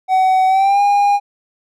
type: tone with pitch glide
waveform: triangle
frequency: 753 to 811.7 Hz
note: F#5 to G#5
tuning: +30 to -40 cents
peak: -8 dBFS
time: 0.08-1.2 s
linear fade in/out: 50 ms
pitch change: +130 cents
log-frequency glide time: 0.47-0.81 s
effects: none